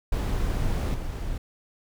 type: noise with level steps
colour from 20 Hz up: brown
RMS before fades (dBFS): -25 / -31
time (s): 0.12-1.38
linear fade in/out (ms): 5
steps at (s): 0.94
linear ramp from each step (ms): 5
effects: none